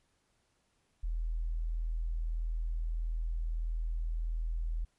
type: tone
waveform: sine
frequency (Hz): 40.8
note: E1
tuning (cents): -17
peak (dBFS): -31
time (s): 1.03-4.85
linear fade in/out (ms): 10
effects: pink hiss -75 dBFS RMS until 4.98 s + resampled to 24000 Hz